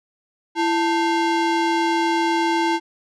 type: ring-modulated tone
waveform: square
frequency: 610 Hz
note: D#5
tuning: 34 cents flat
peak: -15 dBFS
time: 0.55-2.8 s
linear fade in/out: 50 ms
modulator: 276 Hz
effects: low-pass 5000 Hz 12 dB/octave